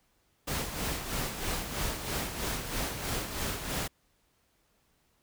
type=noise with tremolo; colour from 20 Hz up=pink; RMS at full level=-32 dBFS; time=0.47-3.88 s; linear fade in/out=10 ms; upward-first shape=sine; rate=3.1 Hz; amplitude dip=55%; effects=pink hiss -71 dBFS RMS until 5.22 s